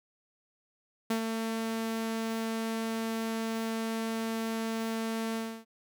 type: tone with ADSR envelope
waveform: sawtooth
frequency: 224.8 Hz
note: A3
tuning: 37 cents sharp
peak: -22 dBFS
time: 1.1-5.65 s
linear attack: 6 ms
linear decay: 94 ms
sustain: -5 dB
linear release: 290 ms
effects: none